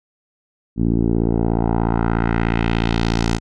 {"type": "tone with low-pass filter sweep", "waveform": "10% pulse", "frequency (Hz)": 56.8, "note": "A#1", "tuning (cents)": -44, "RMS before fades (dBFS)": -18, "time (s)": [0.76, 3.4], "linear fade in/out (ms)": 50, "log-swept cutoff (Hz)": [250, 6900], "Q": 1.6, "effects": []}